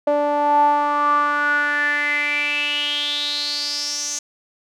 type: tone with band-pass filter sweep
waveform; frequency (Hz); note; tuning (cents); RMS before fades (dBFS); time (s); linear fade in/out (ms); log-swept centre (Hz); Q
sawtooth; 292.2; D4; -9; -20; 0.07-4.19; 5; 650 to 6400; 8.1
effects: none